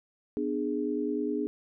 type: chord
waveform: sine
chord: G# diminished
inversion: first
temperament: just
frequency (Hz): 249.2 / 299 / 415.3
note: B3 / D4 / G#4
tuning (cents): +16 / +31 / 0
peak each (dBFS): -33 / -31 / -32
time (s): 0.37-1.47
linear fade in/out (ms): 0
effects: none

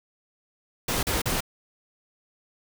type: noise bursts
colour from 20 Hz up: pink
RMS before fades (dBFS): -26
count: 3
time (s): 0.88-1.406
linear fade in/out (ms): 5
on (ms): 150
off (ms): 38
effects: none

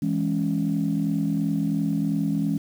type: chord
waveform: sine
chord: C# minor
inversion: first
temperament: equal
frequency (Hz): 164.81 / 207.7 / 277.2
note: E3 / G#3 / C#4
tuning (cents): 0 / 0 / 0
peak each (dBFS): -25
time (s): 0.02-2.58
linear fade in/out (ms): 5
effects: tanh soft clip ceiling -14 dBFS + 8-bit

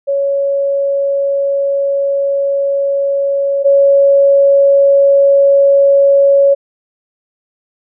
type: tone pair in turn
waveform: sine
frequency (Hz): 557 / 557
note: C#5 / C#5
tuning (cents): +8 / +8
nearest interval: unison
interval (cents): 0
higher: neither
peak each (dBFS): -11 / -5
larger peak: second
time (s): 0.07-3.64 / 3.64-6.55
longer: first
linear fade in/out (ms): 20
effects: none

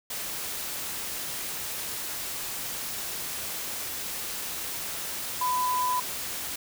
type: tone in noise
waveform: sine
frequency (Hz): 1000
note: B5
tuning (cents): +21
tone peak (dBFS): -24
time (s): 5.41-6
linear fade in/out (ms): 5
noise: white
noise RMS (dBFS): -34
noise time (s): 0.1-6.56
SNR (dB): +7
effects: none

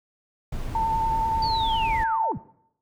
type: noise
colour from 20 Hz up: brown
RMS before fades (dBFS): -31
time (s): 0.52-2.04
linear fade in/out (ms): 5
type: tone with vibrato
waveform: sine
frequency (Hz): 896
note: A5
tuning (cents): +31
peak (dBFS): -21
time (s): 0.75-2.32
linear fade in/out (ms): 2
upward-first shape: square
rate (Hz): 10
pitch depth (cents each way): 12
type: linear sweep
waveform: sine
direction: down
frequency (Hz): 4652 to 78.7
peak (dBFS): -29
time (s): 1.42-2.38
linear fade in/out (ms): 5
effects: noise-tail reverb RT60 0.7 s tail -18 dB re dry

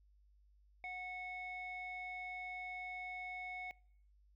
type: tone with low-pass filter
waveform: square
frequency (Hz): 734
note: F#5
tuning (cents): -14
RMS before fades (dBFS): -45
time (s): 0.84-3.71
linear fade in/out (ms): 0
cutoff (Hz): 2400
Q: 6.9
effects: noise-tail reverb RT60 0.6 s tail -24 dB re dry + added 50 Hz sine -65 dBFS peak until 4.35 s

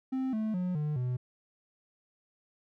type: tone with pitch steps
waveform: triangle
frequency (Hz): 261.9 / 217.7 / 180.96 / 150.42 / 125.04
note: C4 / A3 / F#3 / D3 / B2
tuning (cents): +2 / -18 / -38 / +42 / +22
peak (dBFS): -27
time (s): 0.12-1.17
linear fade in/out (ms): 10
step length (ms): 210
effects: none

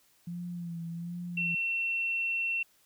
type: tone with vibrato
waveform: sine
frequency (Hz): 171.4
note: F3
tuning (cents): -32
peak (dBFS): -35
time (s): 0.27-1.55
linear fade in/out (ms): 5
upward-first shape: sine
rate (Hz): 1.3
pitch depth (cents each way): 45
type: tone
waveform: sine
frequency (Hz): 2710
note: E7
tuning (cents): +47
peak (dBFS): -28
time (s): 1.37-2.63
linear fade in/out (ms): 5
effects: white hiss -66 dBFS RMS until 2.85 s

